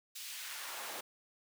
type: noise with high-pass filter sweep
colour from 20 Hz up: pink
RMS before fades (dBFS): -44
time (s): 0.15-1.01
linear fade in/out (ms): 10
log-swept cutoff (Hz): 3900 to 470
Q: 0.96
effects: none